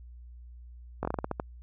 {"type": "slowing click train", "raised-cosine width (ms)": 1, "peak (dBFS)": -16, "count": 9, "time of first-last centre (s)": [1.03, 1.399], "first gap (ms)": 20, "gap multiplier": 1.23, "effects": ["added 60 Hz sine -45 dBFS peak until 1.62 s"]}